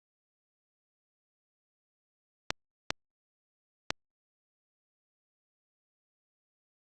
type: clicks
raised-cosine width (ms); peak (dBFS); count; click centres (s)
0.2; -9; 3; 2.505 / 2.905 / 3.905
effects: Opus 48 kbps